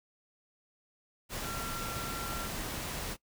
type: tone in noise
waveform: sine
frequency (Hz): 1365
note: F6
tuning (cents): -40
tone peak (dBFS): -40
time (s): 1.42-2.5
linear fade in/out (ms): 50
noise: pink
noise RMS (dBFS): -38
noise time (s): 1.29-3.17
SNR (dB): -5
effects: noise-tail reverb RT60 0.1 s tail -21 dB re dry